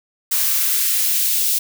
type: noise with high-pass filter sweep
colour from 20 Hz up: blue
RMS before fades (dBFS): -18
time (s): 0.31-1.59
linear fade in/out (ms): 10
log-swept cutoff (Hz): 990 to 3500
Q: 1
effects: none